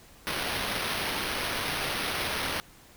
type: noise with sample-and-hold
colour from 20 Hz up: blue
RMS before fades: -31 dBFS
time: 0.27-2.6 s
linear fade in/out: 0 ms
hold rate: 7350 Hz
effects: pink hiss -54 dBFS RMS until 2.96 s